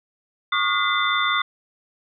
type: tone cluster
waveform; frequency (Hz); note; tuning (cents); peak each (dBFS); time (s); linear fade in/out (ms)
sine; 1112 / 1217 / 1425 / 2036 / 3553; C#6 / D#6 / F6 / C7 / A7; +5 / -39 / +34 / -48 / +16; -25; 0.52-1.42; 5
effects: none